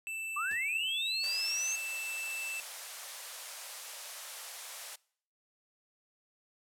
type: tone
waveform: square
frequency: 2652 Hz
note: E7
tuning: 10 cents sharp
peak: -37 dBFS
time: 0.07-2.6 s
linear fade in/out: 0 ms
type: linear sweep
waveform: sine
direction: up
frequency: 1110 to 6480 Hz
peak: -32 dBFS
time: 0.36-1.76 s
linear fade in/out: 10 ms
type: noise with exponential decay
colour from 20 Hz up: pink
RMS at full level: -47 dBFS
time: 0.51-0.64 s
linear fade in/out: 1 ms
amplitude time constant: 28 ms
type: high-pass noise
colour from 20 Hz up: white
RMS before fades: -43 dBFS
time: 1.23-4.96 s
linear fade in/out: 10 ms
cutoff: 500 Hz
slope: 48 dB/octave
effects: noise-tail reverb RT60 0.6 s tail -24 dB re dry + low-pass 12000 Hz 12 dB/octave